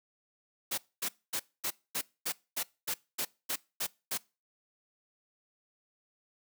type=noise bursts; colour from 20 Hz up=white; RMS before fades=-33 dBFS; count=12; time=0.71-4.178 s; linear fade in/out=10 ms; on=69 ms; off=240 ms; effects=noise-tail reverb RT60 0.3 s tail -23 dB re dry + high-pass 150 Hz 12 dB/octave